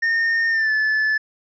triangle tone with pitch glide, 1829 to 1736.3 Hz, A#6 to A6, -33 to -23 cents, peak -15 dBFS, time 0.02-1.18 s, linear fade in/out 10 ms, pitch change -90 cents, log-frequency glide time 0.5-0.72 s, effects resampled to 16000 Hz

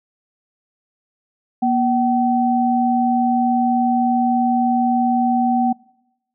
sine tone pair together, 239.8 / 763.1 Hz, A#3 / G5, +49 / -47 cents, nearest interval octave + minor sixth, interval 2004 cents, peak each -17 dBFS, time 1.62-5.73 s, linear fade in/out 10 ms, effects noise-tail reverb RT60 0.9 s tail -24 dB re dry

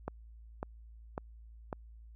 click train, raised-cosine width 1 ms, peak -22 dBFS, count 4, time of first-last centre 0.08-1.728 s, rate 1.82 Hz, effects added 56 Hz sine -50 dBFS peak until 2.15 s

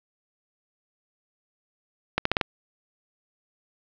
accelerating click train, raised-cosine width 0.3 ms, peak -5 dBFS, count 5, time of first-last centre 2.18-2.412 s, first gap 74 ms, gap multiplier 0.84, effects low-pass 5000 Hz 12 dB/octave + 7-bit

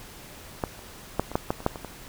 clicks, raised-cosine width 1 ms, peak -11 / -30 / -8 / -22 / -8 / -10 / -25 / -7 / -21 / -21 dBFS, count 10, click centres 0.638 / 0.792 / 1.196 / 1.316 / 1.355 / 1.505 / 1.604 / 1.664 / 1.758 / 1.847 s, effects pink hiss -45 dBFS RMS until 2.08 s

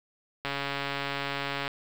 click train, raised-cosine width 0.3 ms, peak -15 dBFS, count 173, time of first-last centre 0.45-1.679 s, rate 140 Hz, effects 7-bit

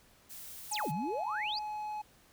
blue noise, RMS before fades -47 dBFS, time 0.29-0.92 s, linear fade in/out 20 ms
sine exponential two-way sweep, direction down then up, 10548 to 140 to 5060 Hz, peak -34 dBFS, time 0.71-1.59 s, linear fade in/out 5 ms, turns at 0.91 s
triangle tone, 847 Hz, G#5, 34 cents sharp, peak -34 dBFS, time 0.71-2.02 s, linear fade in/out 10 ms
effects pink hiss -63 dBFS RMS until 2.32 s

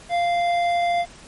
triangle tone with hard clipping, 695 Hz, F5, 9 cents flat, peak -20 dBFS, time 0.09-1.06 s, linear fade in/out 50 ms, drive 14 dB, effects pink hiss -45 dBFS RMS until 1.27 s + MP3 48 kbps

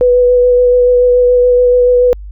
sine tone with vibrato, 493.9 Hz, B4, in tune, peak -5 dBFS, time 0.01-2.13 s, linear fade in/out 0 ms, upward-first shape sine, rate 7 Hz, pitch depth 13 cents each way, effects added 50 Hz sine -25 dBFS peak until 2.31 s

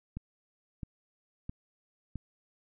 click train, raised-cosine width 5 ms, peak -25 dBFS, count 4, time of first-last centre 0.17-2.157 s, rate 1.51 Hz, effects none

